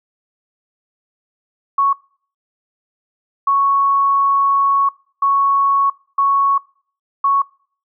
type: tone bursts at uneven times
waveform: sine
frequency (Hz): 1108.7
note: C#6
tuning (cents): 0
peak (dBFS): -11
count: 5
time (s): 1.78-1.93 / 3.47-4.89 / 5.22-5.9 / 6.18-6.58 / 7.24-7.42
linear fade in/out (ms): 5
effects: noise-tail reverb RT60 0.5 s tail -24 dB re dry